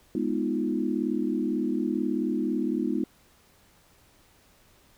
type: chord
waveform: sine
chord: F half-diminished seventh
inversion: first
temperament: equal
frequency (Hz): 207.7 / 246.9 / 311.1 / 349.2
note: Ab3 / Cb4 / Eb4 / F4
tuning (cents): 0 / 0 / 0 / 0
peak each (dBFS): -31 / -29 / -29 / -32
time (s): 0.15-3.04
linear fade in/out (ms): 2
effects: pink hiss -60 dBFS RMS until 4.97 s